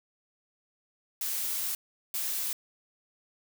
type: noise bursts at uneven times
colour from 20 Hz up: blue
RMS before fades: -32 dBFS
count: 2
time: 1.21-1.75 / 2.14-2.53 s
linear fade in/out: 2 ms
effects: none